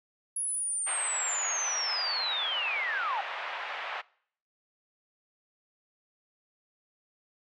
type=linear sweep; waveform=sine; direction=down; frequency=10548 to 755 Hz; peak=-29 dBFS; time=0.36-3.21 s; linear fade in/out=5 ms
type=band-pass noise; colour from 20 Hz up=pink; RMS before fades=-37 dBFS; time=0.86-4.02 s; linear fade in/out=20 ms; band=720 to 2900 Hz; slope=24 dB/octave
effects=noise-tail reverb RT60 0.6 s tail -23 dB re dry